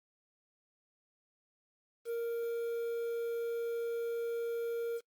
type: tone with quantisation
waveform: triangle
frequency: 466.2 Hz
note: A#4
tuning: in tune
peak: -31 dBFS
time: 2.05-5.01 s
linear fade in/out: 50 ms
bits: 9
effects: noise-tail reverb RT60 0.1 s tail -25 dB re dry + Opus 32 kbps